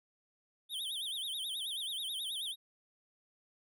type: tone with vibrato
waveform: square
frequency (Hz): 3406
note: G#7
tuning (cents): +43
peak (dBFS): -37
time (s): 0.69-2.56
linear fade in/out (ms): 50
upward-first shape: sine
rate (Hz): 9.3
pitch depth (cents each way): 190
effects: none